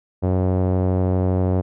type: tone with low-pass filter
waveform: sawtooth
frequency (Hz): 92.5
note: F#2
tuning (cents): 0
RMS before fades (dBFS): -19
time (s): 0.22-1.62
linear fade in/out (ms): 20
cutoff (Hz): 610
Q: 1.4
effects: none